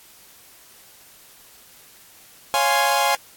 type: chord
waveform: sawtooth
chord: Db major seventh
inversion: none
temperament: equal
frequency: 554.4 / 698.5 / 830.6 / 1046.5 Hz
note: Db5 / F5 / Ab5 / C6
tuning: 0 / 0 / 0 / 0 cents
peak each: -21 / -20 / -16 / -20 dBFS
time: 2.54-3.15 s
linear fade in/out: 0 ms
effects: white hiss -49 dBFS RMS until 3.36 s + AAC 64 kbps